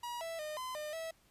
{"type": "tone with pitch steps", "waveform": "45% pulse", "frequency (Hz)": [960, 660, 610, 1023, 605, 651], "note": ["B5", "E5", "D#5", "C6", "D#5", "E5"], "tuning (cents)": [-49, 2, -34, -39, -49, -22], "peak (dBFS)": -39, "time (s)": [0.03, 1.11], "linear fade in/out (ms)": 5, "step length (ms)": 180, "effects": ["pink hiss -68 dBFS RMS until 1.3 s", "resampled to 32000 Hz"]}